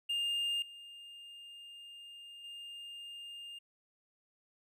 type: tone with level steps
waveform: triangle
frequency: 2813 Hz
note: F7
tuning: 12 cents sharp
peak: -30 / -47 / -43 dBFS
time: 0.09-3.59 s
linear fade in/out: 10 ms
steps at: 0.62 / 2.44 s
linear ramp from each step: 2 ms
effects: none